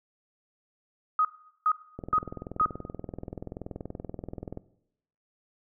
sine tone bursts, 1255 Hz, D#6, 15 cents sharp, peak -20 dBFS, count 4, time 1.19-2.656 s, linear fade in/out 2 ms, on 59 ms, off 410 ms
click train, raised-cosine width 2 ms, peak -23 dBFS, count 55, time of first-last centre 1.99-4.574 s, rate 20.9 Hz
effects noise-tail reverb RT60 0.8 s tail -19 dB re dry

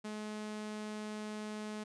sawtooth tone, 212.8 Hz, G#3, 42 cents sharp, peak -36 dBFS, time 0.04-1.84 s, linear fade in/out 10 ms, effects resampled to 22050 Hz

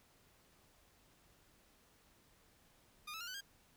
15% pulse tone with pitch steps, 1219 / 1306.5 / 1400.3 / 1500.8 / 1608.5 Hz, D#6 / E6 / F6 / F#6 / G6, -36 / -16 / +4 / +24 / +44 cents, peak -38 dBFS, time 3.07-3.41 s, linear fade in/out 10 ms, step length 68 ms, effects pink hiss -69 dBFS RMS until 3.76 s

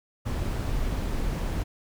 brown noise, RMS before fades -28 dBFS, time 0.25-1.64 s, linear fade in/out 20 ms, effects none

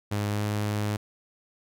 sawtooth tone with pitch glide, 103.3 to 104.62 Hz, G#2 to G#2, -9 to +13 cents, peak -22 dBFS, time 0.11-0.97 s, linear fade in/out 10 ms, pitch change +22 cents, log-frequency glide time 0.29-0.42 s, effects none

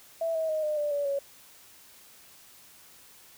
sine tone with pitch steps, 659.3 / 641.3 / 623.7 / 606.7 / 590.1 / 574 / 558.3 Hz, E5 / E5 / D#5 / D#5 / D5 / D5 / C#5, 0 / -48 / +4 / -44 / +8 / -40 / +12 cents, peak -26 dBFS, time 0.21-1.19 s, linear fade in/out 5 ms, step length 140 ms, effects white hiss -54 dBFS RMS until 3.37 s

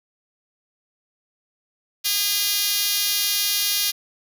5% pulse tone with high-pass filter, 406.7 Hz, G#4, 36 cents flat, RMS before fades -22 dBFS, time 2.04-3.92 s, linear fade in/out 20 ms, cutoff 4600 Hz, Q 0.67, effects none

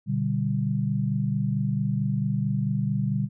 sine chord, G major, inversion first, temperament just, 122.5 / 147 / 196 Hz, B2 / D3 / G3, -14 / +2 / 0 cents, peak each -27 dBFS, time 0.06-3.29 s, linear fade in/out 50 ms, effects none

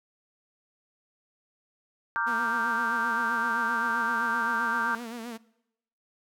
sine chord, G minor seventh, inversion first, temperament equal with one note detuned, 927.5 / 1174.7 / 1396.9 / 1568 Hz, Bb5 / D6 / F6 / G6, -9 / 0 / 0 / 0 cents, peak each -32 / -31 / -32 / -29 dBFS, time 2.16-4.95 s, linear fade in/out 0 ms
sawtooth tone with vibrato, 233.1 Hz, A#3, in tune, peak -32 dBFS, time 2.26-5.38 s, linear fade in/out 20 ms, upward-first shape sine, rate 7.7 Hz, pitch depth 84 cents each way
effects noise-tail reverb RT60 0.8 s tail -21 dB re dry

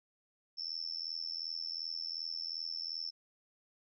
sine tone with amplitude modulation, 5330 Hz, E8, 18 cents sharp, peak -33 dBFS, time 0.57-3.11 s, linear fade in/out 20 ms, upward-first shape sine, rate 82.7 Hz, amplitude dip 100%, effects none

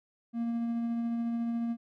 triangle tone with tremolo, 233.1 Hz, A#3, in tune, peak -26 dBFS, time 0.33-1.77 s, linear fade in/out 50 ms, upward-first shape triangle, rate 14 Hz, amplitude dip 25%, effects none

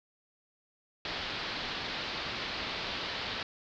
white low-pass noise, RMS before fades -37 dBFS, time 1.05-3.43 s, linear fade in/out 2 ms, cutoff 4600 Hz, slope 48 dB/octave, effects none

